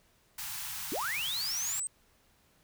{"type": "band-stop noise", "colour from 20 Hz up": "white", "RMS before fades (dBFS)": -39, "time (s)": [0.38, 1.8], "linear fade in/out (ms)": 5, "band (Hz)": [180, 770], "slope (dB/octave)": 96}
{"type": "linear sweep", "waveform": "sine", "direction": "up", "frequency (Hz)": [239.8, 8380], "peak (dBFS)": -32, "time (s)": [0.92, 1.87], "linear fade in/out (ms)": 0}
{"effects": ["pink hiss -67 dBFS RMS until 2.63 s"]}